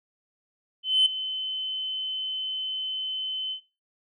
sine tone with ADSR envelope, 3052 Hz, G7, 47 cents flat, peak -14 dBFS, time 0.83-3.61 s, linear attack 230 ms, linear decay 5 ms, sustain -14 dB, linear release 96 ms, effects noise-tail reverb RT60 0.3 s tail -19 dB re dry + tanh soft clip ceiling -13 dBFS

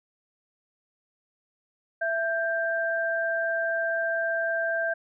sine tone pair together, 663.9 / 1579 Hz, E5 / G6, +12 / +12 cents, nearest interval octave + minor third, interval 1500 cents, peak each -27 / -27 dBFS, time 2.01-4.94 s, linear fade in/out 10 ms, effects none

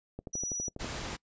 click train, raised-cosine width 2 ms, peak -26 dBFS, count 9, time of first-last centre 0.19-0.846 s, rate 12.2 Hz
sine tone, 5860 Hz, F#8, 18 cents flat, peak -33 dBFS, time 0.33-0.69 s, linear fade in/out 10 ms
pink noise, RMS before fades -38 dBFS, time 0.79-1.17 s, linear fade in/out 20 ms
effects noise-tail reverb RT60 0.1 s tail -24 dB re dry + resampled to 16000 Hz

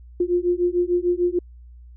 sine beating tone pair, 349.8 / 356.5 Hz, F4 / F4, +3 / +36 cents, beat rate 6.7 Hz, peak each -21 dBFS, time 0.2-1.39 s, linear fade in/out 5 ms, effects added 60 Hz sine -41 dBFS peak until 1.96 s

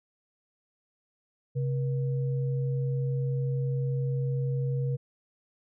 sine tone pair together, 134.39 / 478.9 Hz, C3 / A#4, +47 / +47 cents, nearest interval octave + minor seventh, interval 2200 cents, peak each -26 / -37 dBFS, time 1.55-4.97 s, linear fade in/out 20 ms, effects none

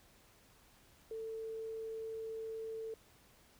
sine tone, 445.7 Hz, A4, 22 cents sharp, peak -40 dBFS, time 1.11-2.94 s, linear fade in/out 2 ms, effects pink hiss -65 dBFS RMS until 3.59 s

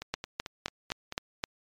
two click trains, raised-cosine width 0.2 ms, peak -20 / -12 dBFS, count 6 / 6, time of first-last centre 0.02-1.124 / 0.14-1.439 s, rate 4.53 / 3.85 Hz, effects MP3 96 kbps

